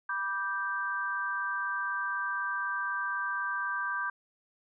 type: chord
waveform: sine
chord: G major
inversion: first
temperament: just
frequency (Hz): 980 / 1176 / 1568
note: B5 / D6 / G6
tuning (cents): -14 / +2 / 0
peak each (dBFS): -38 / -35 / -32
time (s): 0.09-4.1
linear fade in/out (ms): 5
effects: none